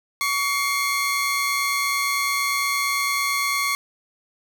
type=tone pair together; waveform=sawtooth; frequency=1130.9 / 2133 Hz; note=C#6 / C7; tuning=+34 / +33 cents; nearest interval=major seventh; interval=1099 cents; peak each=-20 dBFS; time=0.21-3.75 s; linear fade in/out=0 ms; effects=none